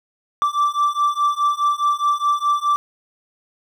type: beating tone pair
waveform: triangle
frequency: 1167 / 1171.8 Hz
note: D6 / D6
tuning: -11 / -4 cents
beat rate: 4.8 Hz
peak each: -18 / -17 dBFS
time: 0.42-2.76 s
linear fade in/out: 0 ms
effects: none